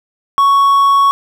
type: tone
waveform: triangle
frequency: 1112 Hz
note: C#6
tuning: 5 cents sharp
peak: -5 dBFS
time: 0.38-1.11 s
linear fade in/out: 0 ms
effects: 7-bit